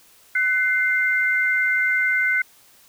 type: tone pair together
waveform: sine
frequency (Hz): 1500 / 2091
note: F#6 / C7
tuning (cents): +23 / -2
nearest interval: tritone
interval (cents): 575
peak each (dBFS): -20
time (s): 0.35-2.42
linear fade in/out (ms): 5
effects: white hiss -53 dBFS RMS until 2.88 s